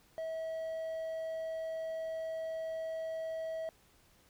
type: tone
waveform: triangle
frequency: 646 Hz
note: E5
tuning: 35 cents flat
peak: -34 dBFS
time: 0.18-3.69 s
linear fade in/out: 0 ms
effects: pink hiss -66 dBFS RMS until 4.29 s